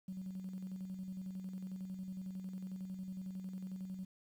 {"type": "tone with tremolo", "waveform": "sine", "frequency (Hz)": 187.5, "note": "F#3", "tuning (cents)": 23, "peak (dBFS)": -39, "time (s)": [0.08, 4.05], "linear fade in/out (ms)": 5, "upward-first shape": "square", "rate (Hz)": 11, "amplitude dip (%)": 45, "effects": ["tanh soft clip ceiling -36 dBFS", "11-bit"]}